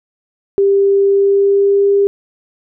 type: tone with pitch glide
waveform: sine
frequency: 396.1 to 400 Hz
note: G4 to G4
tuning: +18 to +35 cents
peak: -8 dBFS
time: 0.58-2.07 s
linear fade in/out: 0 ms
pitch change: +17 cents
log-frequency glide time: 1.06-1.92 s
effects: none